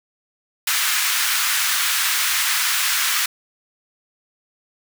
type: high-pass noise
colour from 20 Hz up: pink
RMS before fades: -20 dBFS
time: 0.67-3.26 s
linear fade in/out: 5 ms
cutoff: 1300 Hz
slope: 24 dB/octave
effects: none